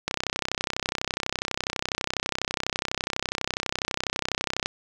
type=click train; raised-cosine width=0.2 ms; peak=-8 dBFS; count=148; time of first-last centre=0.08-4.659 s; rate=32.1 Hz; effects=none